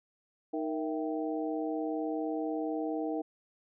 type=harmonic tone with a mistuned harmonic; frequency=155.9 Hz; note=D#3; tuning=4 cents sharp; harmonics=2 / 3 / 4 / 5; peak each=-33 / -37 / -39 / -41 dBFS; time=0.53-3.22 s; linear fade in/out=10 ms; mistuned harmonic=4; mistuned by=+100 cents; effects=none